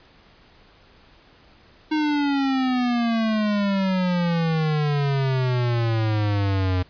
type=exponential sweep; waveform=square; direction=down; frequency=311.1 to 90.3 Hz; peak=-20 dBFS; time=1.91-6.83 s; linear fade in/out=10 ms; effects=pink hiss -53 dBFS RMS until 6.89 s + resampled to 11025 Hz